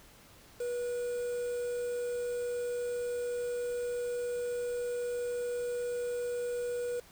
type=tone with quantisation; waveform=triangle; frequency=485.4 Hz; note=B4; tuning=30 cents flat; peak=-30 dBFS; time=0.6-7 s; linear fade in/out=5 ms; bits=8; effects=pink hiss -57 dBFS RMS until 7.11 s